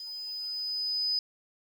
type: tone with level ramp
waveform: sine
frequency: 5000 Hz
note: D#8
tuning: 8 cents sharp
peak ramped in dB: -38 to -25 dBFS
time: 0-1.19 s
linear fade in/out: 2 ms
effects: 9-bit